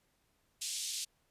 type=band-pass noise; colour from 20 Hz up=white; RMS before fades=-39 dBFS; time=0.61-1.05 s; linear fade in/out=10 ms; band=3100 to 8800 Hz; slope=24 dB/octave; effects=pink hiss -75 dBFS RMS until 1.3 s + resampled to 32000 Hz